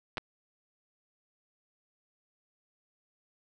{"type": "clicks", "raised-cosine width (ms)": 0.3, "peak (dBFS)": -18, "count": 2, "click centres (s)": [0.172, 0.18], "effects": []}